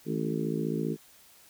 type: harmonic tone with a mistuned harmonic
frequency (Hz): 55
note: A1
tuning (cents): 0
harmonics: 3 / 4 / 5 / 6 / 7 / 8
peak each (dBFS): -33 / -34 / -35 / -36 / -36 / -37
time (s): 0.05-0.97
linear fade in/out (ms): 50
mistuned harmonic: 3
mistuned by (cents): -67
effects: white hiss -57 dBFS RMS until 1.49 s